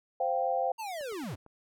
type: chord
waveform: sine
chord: C suspended fourth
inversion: none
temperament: equal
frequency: 523.3 / 698.5 / 784 Hz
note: C5 / F5 / G5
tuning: 0 / 0 / 0 cents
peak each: -31 dBFS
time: 0.2-0.72 s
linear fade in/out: 5 ms
type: linear sweep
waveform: square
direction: down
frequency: 932.3 to 73.1 Hz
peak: -36 dBFS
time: 0.78-1.36 s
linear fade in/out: 20 ms
type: click train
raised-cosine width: 1 ms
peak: -39 dBFS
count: 5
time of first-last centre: 1.01-1.464 s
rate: 8.82 Hz
effects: none